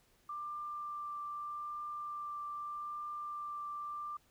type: tone with vibrato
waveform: sine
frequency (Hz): 1184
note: D6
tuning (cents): +14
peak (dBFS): -39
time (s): 0.29-4.17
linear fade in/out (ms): 5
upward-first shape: triangle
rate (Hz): 0.81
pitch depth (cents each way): 11
effects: pink hiss -70 dBFS RMS until 4.3 s